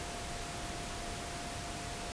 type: tone in noise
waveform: sine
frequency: 698 Hz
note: F5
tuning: 1 cent flat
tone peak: -47 dBFS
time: 0-2.12 s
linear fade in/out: 0 ms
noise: pink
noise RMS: -41 dBFS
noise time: 0-2.12 s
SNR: -9 dB
effects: resampled to 22050 Hz